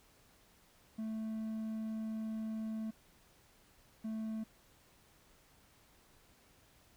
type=tone bursts at uneven times; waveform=triangle; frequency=220 Hz; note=A3; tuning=in tune; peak=-35 dBFS; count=2; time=0.98-2.91 / 4.04-4.44 s; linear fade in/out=10 ms; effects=pink hiss -66 dBFS RMS until 6.96 s